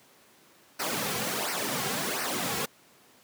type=noise with flanger; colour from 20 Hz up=pink; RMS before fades=-30 dBFS; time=0.79-2.66 s; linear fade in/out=10 ms; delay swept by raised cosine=0.28 to 3.38 ms; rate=1.4 Hz; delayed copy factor=-0.7; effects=pink hiss -58 dBFS RMS until 3.23 s + high-pass 200 Hz 12 dB/octave